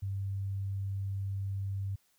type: tone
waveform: sine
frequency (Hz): 98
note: G2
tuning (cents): 0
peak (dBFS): -32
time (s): 0.02-1.96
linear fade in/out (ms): 10
effects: white hiss -71 dBFS RMS until 2.18 s